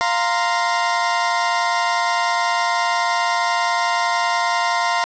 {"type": "chord", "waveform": "30% pulse", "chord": "F suspended fourth", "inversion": "none", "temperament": "equal with one note detuned", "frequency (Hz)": [698.5, 932.3, 1042.9], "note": ["F5", "Bb5", "C6"], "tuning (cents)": [0, 0, -6], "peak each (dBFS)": -19, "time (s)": [0.01, 5.04], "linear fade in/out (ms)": 0, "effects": ["resampled to 16000 Hz", "8-bit"]}